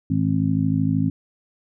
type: harmonic tone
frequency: 53 Hz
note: G#1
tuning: 36 cents sharp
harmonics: 2 / 3 / 4 / 5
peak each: -24 / -22 / -26 / -22 dBFS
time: 0.1-1.1 s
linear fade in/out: 5 ms
effects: none